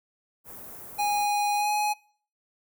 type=band-stop noise; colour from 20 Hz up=white; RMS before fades=-43 dBFS; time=0.44-1.28 s; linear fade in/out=50 ms; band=1000 to 15000 Hz; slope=12 dB/octave
type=tone with pitch glide; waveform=square; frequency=824 to 837.9 Hz; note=G#5 to G#5; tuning=-14 to +15 cents; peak=-24 dBFS; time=0.98-1.94 s; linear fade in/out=20 ms; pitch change=+29 cents; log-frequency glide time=1.55-1.71 s
effects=noise-tail reverb RT60 0.5 s tail -24 dB re dry